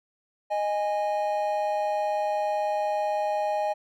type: tone pair together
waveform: triangle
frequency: 619 / 825 Hz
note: D#5 / G#5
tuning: -9 / -12 cents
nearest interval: perfect fourth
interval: 497 cents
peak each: -25 dBFS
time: 0.5-3.74 s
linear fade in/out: 20 ms
effects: none